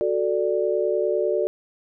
sine chord, D major, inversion first, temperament equal, 370 / 440 / 587.3 Hz, F#4 / A4 / D5, 0 / 0 / 0 cents, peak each -24 dBFS, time 0.01-1.47 s, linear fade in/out 0 ms, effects none

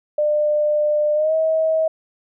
sine tone with pitch glide, 599 to 638.3 Hz, D5 to D#5, +34 to +44 cents, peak -15 dBFS, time 0.18-1.88 s, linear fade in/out 5 ms, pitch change +110 cents, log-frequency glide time 1.14-1.34 s, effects none

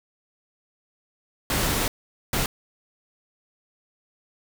pink noise bursts at uneven times, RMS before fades -24 dBFS, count 2, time 1.5-1.88 / 2.33-2.46 s, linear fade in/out 2 ms, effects none

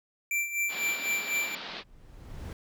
square tone with tremolo, 2349 Hz, D7, in tune, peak -26 dBFS, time 0.31-1.55 s, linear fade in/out 2 ms, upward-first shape sine, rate 4 Hz, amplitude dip 70%
white band-pass noise, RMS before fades -40 dBFS, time 0.68-1.84 s, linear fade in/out 50 ms, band 160 to 4500 Hz, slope 48 dB/octave
brown noise with exponential growth, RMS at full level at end -35 dBFS, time 1.38-2.53 s, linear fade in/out 2 ms, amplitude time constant 250 ms
effects none

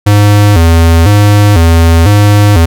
square tone with vibrato, 92.5 Hz, F#2, in tune, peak -3 dBFS, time 0.06-2.66 s, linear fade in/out 10 ms, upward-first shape square, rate 1 Hz, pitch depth 190 cents each way, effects none

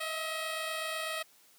10% pulse tone pair together, 634 / 662 Hz, D#5 / E5, +32 / +7 cents, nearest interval minor second, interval 75 cents, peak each -26 / -34 dBFS, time 0-1.23 s, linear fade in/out 10 ms, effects white hiss -62 dBFS RMS until 1.58 s + high-pass 150 Hz 12 dB/octave

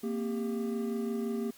triangle tone cluster, 230.1 / 255.9 / 398.2 Hz, A#3 / C4 / G4, -22 / -38 / +27 cents, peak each -30 / -39 / -33 dBFS, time 0.03-1.51 s, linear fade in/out 10 ms, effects white hiss -56 dBFS RMS until 1.57 s + MP3 96 kbps

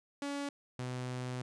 sawtooth tone pair in turn, 283.3 / 125.96 Hz, C#4 / B2, +38 / +35 cents, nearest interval octave + major second, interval 1403 cents, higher first, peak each -32 / -33 dBFS, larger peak first, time 0.22-0.49 / 0.79-1.42 s, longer second, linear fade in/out 2 ms, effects resampled to 22050 Hz

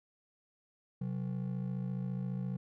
triangle ring-modulated tone, 158 Hz, D#3, 27 cents sharp, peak -29 dBFS, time 1.01-2.57 s, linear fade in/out 5 ms, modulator 27.3 Hz, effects none

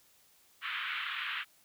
pink band-pass noise, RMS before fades -37 dBFS, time 0.61-1.45 s, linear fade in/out 50 ms, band 1200 to 3400 Hz, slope 48 dB/octave, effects white hiss -65 dBFS RMS until 1.64 s

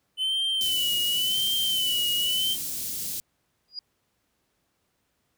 triangle tone with vibrato, 3021 Hz, F#7, 35 cents sharp, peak -22 dBFS, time 0.17-2.57 s, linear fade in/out 50 ms, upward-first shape sine, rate 0.91 Hz, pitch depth 77 cents each way
white band-stop noise, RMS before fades -32 dBFS, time 0.61-3.2 s, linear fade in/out 0 ms, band 290 to 4600 Hz, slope 12 dB/octave
sine tone with exponential growth, 4873 Hz, D#8, 37 cents flat, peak -28 dBFS, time 3.68-3.79 s, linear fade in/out 2 ms, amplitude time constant 22 ms
effects pink hiss -73 dBFS RMS until 5.37 s + high-pass 60 Hz 12 dB/octave

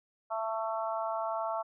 harmonic tone, 222.4 Hz, A3, 19 cents sharp, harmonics 3 / 4 / 5 / 6, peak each -34 / -36 / -38 / -40 dBFS, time 0.3-1.63 s, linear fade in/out 20 ms, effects none

